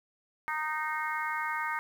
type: harmonic tone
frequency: 308.8 Hz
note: D#4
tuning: 13 cents flat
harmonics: 3 / 4 / 5 / 6 / 7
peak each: -35 / -36 / -37 / -38 / -38 dBFS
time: 0.48-1.79 s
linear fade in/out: 0 ms
effects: 9-bit